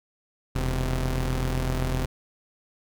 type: tone pair together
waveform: sawtooth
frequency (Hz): 40.42 / 129.1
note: E1 / C3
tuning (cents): -33 / -23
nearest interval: octave + minor sixth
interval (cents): 2010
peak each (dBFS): -22 / -24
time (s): 0.55-2.06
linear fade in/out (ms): 10
effects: none